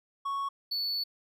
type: tone pair in turn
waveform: triangle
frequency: 1108.7 / 4450 Hz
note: C#6 / C#8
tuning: 0 / +6 cents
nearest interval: 2 octaves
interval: 2406 cents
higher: second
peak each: -28 dBFS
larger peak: neither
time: 0.25-0.49 / 0.71-1.04 s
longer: second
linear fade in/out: 10 ms
effects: none